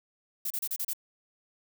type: noise bursts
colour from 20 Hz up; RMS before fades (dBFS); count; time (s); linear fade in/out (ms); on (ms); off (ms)
violet; -32; 6; 0.45-0.934; 5; 54; 32
effects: none